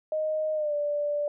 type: tone with pitch glide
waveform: sine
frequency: 621 to 586.1 Hz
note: D#5 to D5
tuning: -3 to -4 cents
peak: -25 dBFS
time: 0.12-1.28 s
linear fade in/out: 2 ms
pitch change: -101 cents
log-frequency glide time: 0.54-0.74 s
effects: none